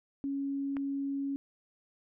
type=tone; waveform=sine; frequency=277.2 Hz; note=C#4; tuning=in tune; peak=-31 dBFS; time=0.24-1.36 s; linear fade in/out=0 ms
type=click; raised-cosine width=0.5 ms; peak=-28 dBFS; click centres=0.768 s
effects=none